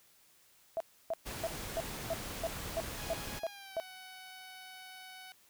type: tone bursts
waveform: sine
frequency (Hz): 659.3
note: E5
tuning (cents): 0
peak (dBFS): -31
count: 10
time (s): 0.77-3.8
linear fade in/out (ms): 0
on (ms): 33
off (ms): 300
type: noise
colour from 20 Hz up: pink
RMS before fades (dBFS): -42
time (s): 1.25-3.4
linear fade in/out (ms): 20
type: tone with pitch glide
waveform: 10% pulse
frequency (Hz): 830.6 to 748.6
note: G#5 to F#5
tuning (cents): 0 to +20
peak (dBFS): -40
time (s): 2.98-5.32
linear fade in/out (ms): 0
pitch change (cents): -180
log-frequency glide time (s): 3.41-3.84
effects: white hiss -65 dBFS RMS until 5.49 s